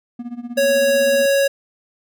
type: tone with tremolo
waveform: triangle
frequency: 240 Hz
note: B3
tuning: 49 cents flat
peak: -22 dBFS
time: 0.19-1.26 s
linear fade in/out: 5 ms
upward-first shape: sine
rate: 16 Hz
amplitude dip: 85%
type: tone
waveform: square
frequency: 554.4 Hz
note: C#5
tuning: in tune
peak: -14 dBFS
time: 0.57-1.48 s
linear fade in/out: 10 ms
effects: none